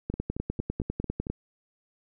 two click trains, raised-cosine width 3 ms, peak -16 / -22 dBFS, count 13 / 6, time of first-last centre 0.1-1.3 / 0.14-1.269 s, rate 10 / 4.43 Hz, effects none

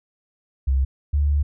sine tone pair in turn, 66.7 / 72.54 Hz, C2 / D2, +34 / -21 cents, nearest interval minor second, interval 145 cents, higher second, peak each -16 dBFS, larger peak neither, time 0.67-0.85 / 1.13-1.43 s, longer second, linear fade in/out 10 ms, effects none

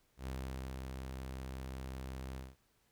sawtooth tone with ADSR envelope, 65.41 Hz, C2, in tune, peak -35 dBFS, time 0.17-2.56 s, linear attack 99 ms, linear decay 510 ms, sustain -3 dB, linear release 190 ms, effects pink hiss -74 dBFS RMS until 2.91 s

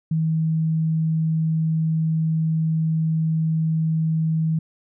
sine tone, 160 Hz, D#3, 49 cents sharp, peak -18 dBFS, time 0.11-4.59 s, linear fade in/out 5 ms, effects none

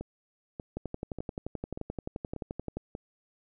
two click trains, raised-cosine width 2 ms, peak -24 / -21 dBFS, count 6 / 24, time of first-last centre 0.01-2.951 / 0.77-2.77 s, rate 1.7 / 11.5 Hz, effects none

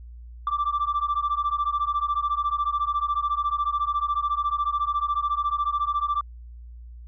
sine beating tone pair, 1166 / 1180 Hz, D6 / D6, -13 / +8 cents, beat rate 14 Hz, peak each -24 dBFS, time 0.47-6.21 s, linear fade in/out 2 ms, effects tanh soft clip ceiling -18 dBFS + added 59 Hz sine -39 dBFS peak until 7.07 s

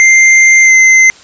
square tone with pitch glide, 2093 to 2068 Hz, C7 to C7, 0 to -21 cents, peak -3 dBFS, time 0-1.1 s, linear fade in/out 0 ms, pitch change -21 cents, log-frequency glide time 0.62-0.72 s, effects white hiss -38 dBFS RMS until 1.23 s + resampled to 16000 Hz

